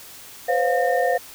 sine tone cluster, 503 / 543 / 707 / 1822 Hz, B4 / C#5 / F5 / A#6, +32 / -36 / +21 / -40 cents, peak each -22 / -24 / -21 / -27 dBFS, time 0.48-1.18 s, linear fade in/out 10 ms, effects white hiss -42 dBFS RMS until 1.34 s

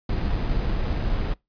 brown noise with sample-and-hold, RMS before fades -24 dBFS, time 0.09-1.34 s, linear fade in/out 5 ms, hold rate 4410 Hz, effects noise-tail reverb RT60 0.2 s tail -24 dB re dry + resampled to 11025 Hz

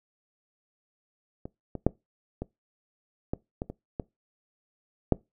clicks, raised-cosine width 2 ms, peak -24 / -21 / -7 / -19 / -15 / -18 / -23 / -17 / -6 dBFS, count 9, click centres 1.455 / 1.753 / 1.866 / 2.42 / 3.335 / 3.619 / 3.7 / 3.998 / 5.123 s, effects noise-tail reverb RT60 0.2 s tail -22 dB re dry

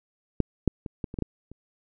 clicks, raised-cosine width 3 ms, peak -8 / -7 / -21 / -17 / -24 / -16 / -13 / -30 dBFS, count 8, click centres 0.403 / 0.677 / 0.862 / 1.042 / 1.141 / 1.188 / 1.223 / 1.516 s, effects none

